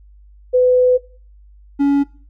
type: tone pair in turn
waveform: sine / triangle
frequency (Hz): 502 / 281.7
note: B4 / C#4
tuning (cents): +28 / +28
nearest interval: minor seventh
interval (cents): 1000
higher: first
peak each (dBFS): -9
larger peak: neither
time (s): 0.53-0.98 / 1.79-2.04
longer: first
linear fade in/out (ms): 20
effects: noise-tail reverb RT60 0.4 s tail -20 dB re dry + added 50 Hz sine -42 dBFS peak until 2.29 s